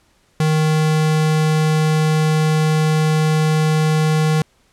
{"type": "tone", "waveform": "square", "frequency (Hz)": 155.7, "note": "D#3", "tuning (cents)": 2, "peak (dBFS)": -14, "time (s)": [0.4, 4.42], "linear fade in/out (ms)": 2, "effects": ["pink hiss -58 dBFS RMS until 4.72 s", "low-pass 10000 Hz 12 dB/octave"]}